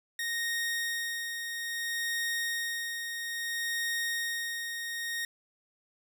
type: tone with tremolo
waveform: sawtooth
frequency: 1860 Hz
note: A#6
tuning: 4 cents flat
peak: -26 dBFS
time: 0.19-5.25 s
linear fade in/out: 2 ms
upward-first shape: sine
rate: 0.6 Hz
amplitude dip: 45%
effects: none